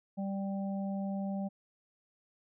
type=harmonic tone; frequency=196 Hz; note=G3; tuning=in tune; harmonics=1 / 3 / 4; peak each=-33 / -43 / -45 dBFS; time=0.17-1.49 s; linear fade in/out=20 ms; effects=none